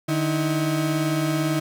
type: tone pair together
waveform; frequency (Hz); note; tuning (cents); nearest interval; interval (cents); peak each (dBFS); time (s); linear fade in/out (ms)
35% pulse; 151.02 / 320; D3 / D#4; +49 / +49; octave + minor second; 1300; -22; 0.08-1.6; 10
effects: none